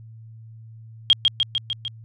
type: tone with echo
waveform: sine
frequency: 3238 Hz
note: G#7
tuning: 45 cents flat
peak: -10 dBFS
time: 1.1-1.13 s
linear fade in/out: 0 ms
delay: 150 ms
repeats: 5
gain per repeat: -3 dB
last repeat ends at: 1.88 s
effects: added 112 Hz sine -40 dBFS peak until 2.04 s + resampled to 22050 Hz